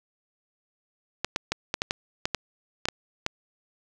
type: clicks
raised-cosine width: 0.2 ms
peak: -8 dBFS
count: 11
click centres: 1.246 / 1.361 / 1.52 / 1.741 / 1.819 / 1.909 / 2.255 / 2.347 / 2.855 / 2.886 / 3.264 s
effects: none